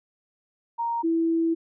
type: tone pair in turn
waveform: sine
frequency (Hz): 932.3 / 329.6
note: A#5 / E4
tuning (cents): 0 / 0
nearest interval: octave + tritone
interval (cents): 1800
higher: first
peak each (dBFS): -24 / -20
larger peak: second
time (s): 0.78-1.03 / 1.03-1.55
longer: second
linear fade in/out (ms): 20
effects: none